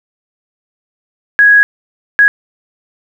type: tone bursts at uneven times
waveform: sine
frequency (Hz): 1661.2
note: G#6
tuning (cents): 0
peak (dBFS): -3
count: 2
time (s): 1.39-1.63 / 2.19-2.28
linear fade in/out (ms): 0
effects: 7-bit